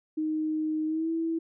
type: tone with pitch glide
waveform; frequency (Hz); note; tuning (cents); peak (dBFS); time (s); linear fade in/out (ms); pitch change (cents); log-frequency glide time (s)
sine; 311.1 to 327.7; D#4 to E4; 0 to -10; -26; 0.17-1.39; 10; +90; 0.86-1.1
effects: none